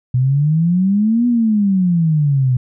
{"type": "exponential two-way sweep", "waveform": "sine", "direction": "up then down", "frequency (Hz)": [123.4, 245.4, 123.4], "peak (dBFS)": -11, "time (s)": [0.14, 2.57], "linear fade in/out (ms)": 5, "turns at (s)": 1.27, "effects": []}